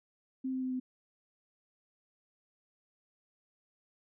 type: tone with pitch steps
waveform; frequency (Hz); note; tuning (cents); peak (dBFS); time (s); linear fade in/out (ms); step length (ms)
sine; 261.6 / 259.5 / 257.4 / 255.3; C4 / C4 / C4 / C4; 0 / -14 / -28 / -42; -32; 0.44-0.8; 10; 90
effects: none